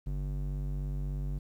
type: tone with band-pass filter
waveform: square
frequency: 48.27 Hz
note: G1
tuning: 26 cents flat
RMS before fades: -34 dBFS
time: 0.06-1.39 s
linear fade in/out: 10 ms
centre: 100 Hz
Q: 2
effects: 11-bit